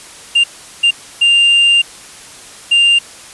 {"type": "tone bursts at uneven times", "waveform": "triangle", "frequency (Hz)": 2794, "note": "F7", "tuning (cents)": 0, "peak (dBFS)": -5, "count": 4, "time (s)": [[0.35, 0.44], [0.83, 0.91], [1.21, 1.82], [2.71, 2.99]], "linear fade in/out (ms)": 10, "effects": ["white hiss -35 dBFS RMS until 3.33 s", "resampled to 24000 Hz"]}